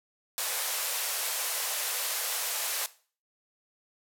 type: band-pass noise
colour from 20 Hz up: white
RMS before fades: -32 dBFS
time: 0.38-2.86 s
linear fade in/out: 0 ms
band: 460 to 15000 Hz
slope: 48 dB/octave
effects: noise-tail reverb RT60 0.4 s tail -17 dB re dry